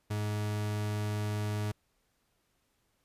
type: tone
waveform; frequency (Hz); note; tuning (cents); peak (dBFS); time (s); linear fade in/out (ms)
40% pulse; 105; G#2; +19; -30; 0.1-1.72; 10
effects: pink hiss -75 dBFS RMS until 3.04 s + resampled to 32000 Hz